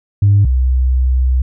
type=tone pair in turn; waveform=sine; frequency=101 / 63.9 Hz; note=G#2 / C2; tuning=-48 / -40 cents; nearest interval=minor sixth; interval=792 cents; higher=first; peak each=-5 / -9 dBFS; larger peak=first; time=0.22-0.45 / 0.45-1.42 s; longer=second; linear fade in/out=5 ms; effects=tanh soft clip ceiling -3 dBFS